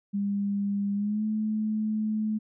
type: tone with pitch glide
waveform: sine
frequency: 201.1 to 215.5 Hz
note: G3 to A3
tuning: +44 to -36 cents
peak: -25 dBFS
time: 0.13-2.39 s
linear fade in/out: 20 ms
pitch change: +120 cents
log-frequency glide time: 0.94-1.24 s
effects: none